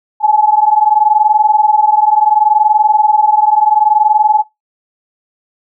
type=tone pair together; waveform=sine; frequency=841 / 861.7 Hz; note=G#5 / A5; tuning=+22 / -36 cents; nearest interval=unison; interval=42 cents; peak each=-10 dBFS; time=0.2-4.44 s; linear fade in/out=50 ms; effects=noise-tail reverb RT60 0.2 s tail -22 dB re dry